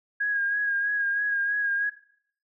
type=tone with vibrato; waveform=sine; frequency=1640 Hz; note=G#6; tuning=22 cents flat; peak=-23 dBFS; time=0.2-1.9 s; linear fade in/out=10 ms; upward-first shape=sine; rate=3.1 Hz; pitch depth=32 cents each way; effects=noise-tail reverb RT60 0.6 s tail -17 dB re dry